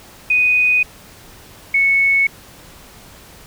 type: tone pair in turn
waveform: sine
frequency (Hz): 2489 / 2208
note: D#7 / C#7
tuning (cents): 0 / -7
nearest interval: major second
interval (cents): 207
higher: first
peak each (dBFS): -11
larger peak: neither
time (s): 0.3-0.83 / 1.74-2.27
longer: neither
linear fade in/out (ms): 5
effects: pink hiss -42 dBFS RMS until 3.46 s